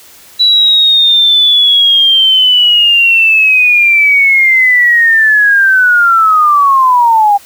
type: linear sweep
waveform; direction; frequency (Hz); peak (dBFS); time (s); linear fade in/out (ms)
sine; down; 3951 to 795; -4; 0.39-7.38; 20
effects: white hiss -38 dBFS RMS until 7.45 s